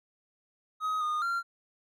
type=tone with pitch steps; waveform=triangle; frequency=1262 / 1226 / 1380 Hz; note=D#6 / D#6 / F6; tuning=+24 / -26 / -21 cents; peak=-26 dBFS; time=0.8-1.43 s; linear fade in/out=50 ms; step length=210 ms; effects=none